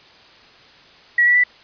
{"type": "tone with pitch steps", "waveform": "sine", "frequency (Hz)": [1924, 1948.6, 1973.5], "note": ["B6", "B6", "B6"], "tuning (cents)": [-46, -24, -2], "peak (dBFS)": -11, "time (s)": [1.18, 1.438], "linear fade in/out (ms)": 5, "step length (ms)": 86, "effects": ["white hiss -47 dBFS RMS until 1.63 s", "resampled to 11025 Hz"]}